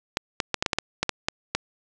clicks, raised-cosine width 0.2 ms, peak -5 dBFS, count 11, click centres 0.171 / 0.402 / 0.543 / 0.625 / 0.662 / 0.732 / 0.786 / 1.03 / 1.093 / 1.285 / 1.55 s, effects resampled to 24000 Hz + 7-bit

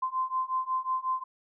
sine beating tone pair, 1034 / 1039.5 Hz, C6 / C6, -21 / -12 cents, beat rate 5.5 Hz, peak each -31 / -30 dBFS, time 0.02-1.24 s, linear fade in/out 10 ms, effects none

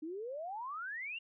sine exponential sweep, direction up, 300 to 2865 Hz, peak -39 dBFS, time 0.02-1.19 s, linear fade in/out 10 ms, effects none

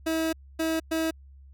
30% pulse tone bursts at uneven times, 322.4 Hz, E4, 38 cents flat, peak -22 dBFS, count 3, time 0.06-0.33 / 0.59-0.8 / 0.91-1.11 s, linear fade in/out 10 ms, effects added 68 Hz sine -47 dBFS peak until 1.53 s

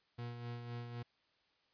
40% pulse tone with tremolo, 119.5 Hz, A#2, 43 cents sharp, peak -40 dBFS, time 0.18-1.03 s, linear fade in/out 10 ms, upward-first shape sine, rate 3.9 Hz, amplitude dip 45%, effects white hiss -75 dBFS RMS until 1.73 s + resampled to 11025 Hz

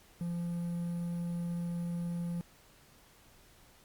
triangle tone with quantisation, 172.1 Hz, F3, 25 cents flat, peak -31 dBFS, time 0.21-2.41 s, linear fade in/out 0 ms, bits 10, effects pink hiss -61 dBFS RMS until 3.84 s + Opus 48 kbps

